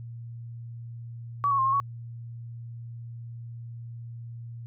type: tone with pitch steps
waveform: sine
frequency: 1139 / 1107 / 1060 / 1075 / 1118 Hz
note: C#6 / C#6 / C6 / C6 / C#6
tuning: +47 / -3 / +22 / +47 / +14 cents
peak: -21 dBFS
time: 1.44-1.8 s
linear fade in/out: 0 ms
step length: 72 ms
effects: added 117 Hz sine -37 dBFS peak until 4.66 s